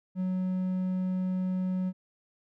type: tone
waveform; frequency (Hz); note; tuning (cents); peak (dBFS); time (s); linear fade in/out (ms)
triangle; 185; F#3; 0; -25; 0.15-1.93; 50
effects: none